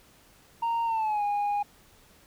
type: tone with pitch glide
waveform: sine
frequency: 926 to 820.2 Hz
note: A#5 to G#5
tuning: -12 to -22 cents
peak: -22 dBFS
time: 0.62-1.63 s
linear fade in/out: 10 ms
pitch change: -210 cents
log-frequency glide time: 0.85-1.23 s
effects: tanh soft clip ceiling -24 dBFS + pink hiss -58 dBFS RMS until 2.26 s